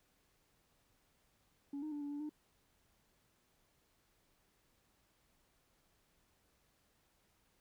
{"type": "tone with pitch steps", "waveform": "sine", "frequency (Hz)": [282.5, 307, 292.5, 287.4, 289.8, 301.4], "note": ["C#4", "D#4", "D4", "D4", "D4", "D4"], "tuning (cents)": [33, -23, -7, -37, -23, 45], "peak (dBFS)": -38, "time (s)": [1.73, 2.294], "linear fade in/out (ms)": 5, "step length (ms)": 94, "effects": ["tanh soft clip ceiling -38 dBFS", "pink hiss -75 dBFS RMS until 7.6 s"]}